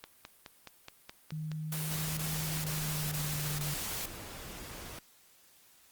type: click train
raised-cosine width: 0.2 ms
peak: -26 dBFS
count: 16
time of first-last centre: 0.04-3.205 s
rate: 4.74 Hz
type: tone with pitch glide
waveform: sine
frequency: 155.56 to 147.25 Hz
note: D#3 to D3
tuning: 0 to +5 cents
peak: -35 dBFS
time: 1.32-3.74 s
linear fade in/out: 2 ms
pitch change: -95 cents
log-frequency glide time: 2.5-3.61 s
type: noise bursts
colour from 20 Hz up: white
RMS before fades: -38 dBFS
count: 5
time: 1.72-4.058 s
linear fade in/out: 2 ms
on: 450 ms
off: 22 ms
type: noise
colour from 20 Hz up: pink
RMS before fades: -45 dBFS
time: 1.9-4.99 s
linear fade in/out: 2 ms
effects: white hiss -62 dBFS RMS until 5.91 s + Opus 32 kbps